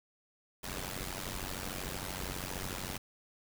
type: noise with amplitude modulation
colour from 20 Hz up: pink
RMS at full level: -36 dBFS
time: 0.63-2.98 s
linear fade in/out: 10 ms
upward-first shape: sine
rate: 93 Hz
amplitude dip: 85%
effects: none